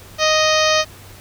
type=harmonic tone; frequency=622.3 Hz; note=D#5; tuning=in tune; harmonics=1 / 2 / 3 / 4 / 5 / 6 / 7 / 8 / 9 / 10; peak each=-17 / -20 / -22 / -23 / -24 / -25 / -25 / -26 / -27 / -27 dBFS; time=0.18-0.85 s; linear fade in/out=50 ms; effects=added 96 Hz sine -42 dBFS peak until 1.2 s + pink hiss -42 dBFS RMS until 1.2 s